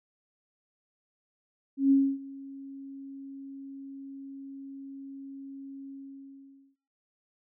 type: tone with ADSR envelope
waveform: sine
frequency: 273.5 Hz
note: C#4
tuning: 23 cents flat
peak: -17 dBFS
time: 1.77-6.76 s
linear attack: 140 ms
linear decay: 270 ms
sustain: -23 dB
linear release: 860 ms
effects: noise-tail reverb RT60 0.6 s tail -25 dB re dry